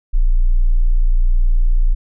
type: tone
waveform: sine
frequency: 29.39 Hz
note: A#0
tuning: 15 cents sharp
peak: -9 dBFS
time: 0.13-1.95 s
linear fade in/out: 20 ms
effects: none